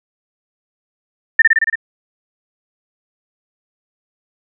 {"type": "tone with echo", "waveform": "sine", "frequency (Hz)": 1799, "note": "A6", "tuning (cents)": 38, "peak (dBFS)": -3, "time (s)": [1.39, 1.42], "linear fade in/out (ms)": 5, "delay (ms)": 56, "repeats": 6, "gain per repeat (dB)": -2, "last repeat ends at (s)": 1.756, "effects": []}